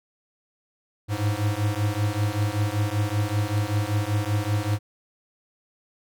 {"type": "beating tone pair", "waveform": "square", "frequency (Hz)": [101.8, 107], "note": ["G#2", "A2"], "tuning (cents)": [-34, -48], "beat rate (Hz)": 5.2, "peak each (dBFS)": -26, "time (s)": [1.08, 4.79], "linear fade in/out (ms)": 50, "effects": []}